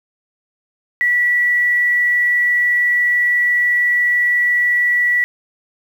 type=tone with quantisation; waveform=sine; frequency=1949 Hz; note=B6; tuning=23 cents flat; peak=-12 dBFS; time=1.01-5.24 s; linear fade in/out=0 ms; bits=7; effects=none